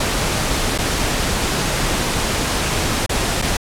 pink noise with dropouts, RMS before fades -19 dBFS, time 0-3.57 s, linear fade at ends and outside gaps 5 ms, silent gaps 0.779-0.785 / 3.063-3.093 / 3.418-3.422 s, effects low-pass 10000 Hz 12 dB/octave

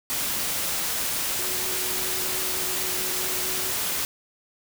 sine tone in noise, 370 Hz, F#4, in tune, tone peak -38 dBFS, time 1.39-3.72 s, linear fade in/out 0 ms, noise white, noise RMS -27 dBFS, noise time 0.1-4.05 s, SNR -14 dB, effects none

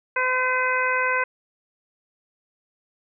harmonic tone with a mistuned harmonic, 510 Hz, C5, 44 cents flat, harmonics 1 / 2 / 3 / 4 / 5, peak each -28 / -25 / -24 / -27 / -29 dBFS, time 0.16-1.24 s, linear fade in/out 5 ms, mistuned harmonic 5, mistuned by -17 cents, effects none

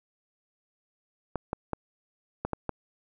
clicks, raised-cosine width 1 ms, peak -15 dBFS, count 6, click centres 1.357 / 1.531 / 1.733 / 2.45 / 2.533 / 2.693 s, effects none

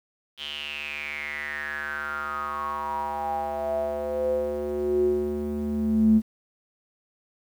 square tone with band-pass filter sweep, 73.42 Hz, D2, in tune, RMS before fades -27 dBFS, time 0.37-6.22 s, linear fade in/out 50 ms, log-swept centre 3200 to 210 Hz, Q 9.5, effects 9-bit

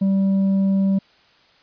sine tone with tanh clipping, 194.2 Hz, G3, 16 cents flat, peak -16 dBFS, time 0.01-0.99 s, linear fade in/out 10 ms, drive 4 dB, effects white hiss -55 dBFS RMS until 1.62 s + resampled to 11025 Hz

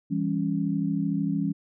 sine chord, C# diminished, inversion first, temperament just, 166.31 / 199.57 / 277.2 Hz, E3 / G3 / C#4, +16 / +31 / 0 cents, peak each -28 dBFS, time 0.1-1.53 s, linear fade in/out 20 ms, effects none

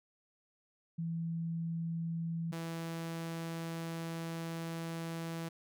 sine / sawtooth tone pair in turn, 165.9 / 165.3 Hz, E3 / E3, +11 / +5 cents, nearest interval unison, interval 6 cents, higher first, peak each -34 / -34 dBFS, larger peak neither, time 0.98-2.52 / 2.52-5.49 s, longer second, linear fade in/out 10 ms, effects none

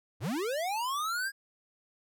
square linear sweep, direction up, 78.6 to 1651 Hz, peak -31 dBFS, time 0.2-1.32 s, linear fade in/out 50 ms, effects none

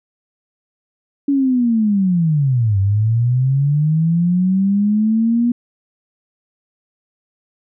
sine linear two-way sweep, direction down then up, 284.9 to 95.7 to 241.9 Hz, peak -12 dBFS, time 1.28-5.52 s, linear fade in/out 5 ms, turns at 2.79 s, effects none

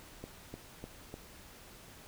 click train, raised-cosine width 2 ms, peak -29 dBFS, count 4, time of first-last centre 0.24-1.141 s, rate 3.33 Hz, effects pink hiss -54 dBFS RMS until 2.07 s

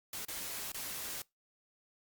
white noise with dropouts, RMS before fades -41 dBFS, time 0.13-1.22 s, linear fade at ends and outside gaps 2 ms, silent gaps 0.25-0.283 / 0.719-0.744 s, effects noise-tail reverb RT60 0.2 s tail -24 dB re dry + Opus 48 kbps

